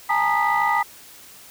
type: tone cluster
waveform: sine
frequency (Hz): 819 / 887 / 940 / 1229 / 1973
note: G#5 / A5 / A#5 / D#6 / B6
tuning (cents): -24 / +14 / +14 / -22 / -2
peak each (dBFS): -23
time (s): 0.09-0.83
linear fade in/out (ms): 10
effects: tanh soft clip ceiling -10 dBFS + white hiss -45 dBFS RMS until 1.5 s